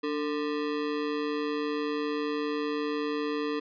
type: ring-modulated tone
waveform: square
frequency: 371.3 Hz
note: F#4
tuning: 6 cents sharp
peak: -26 dBFS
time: 0.03-3.6 s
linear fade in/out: 10 ms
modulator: 77.4 Hz
effects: resampled to 11025 Hz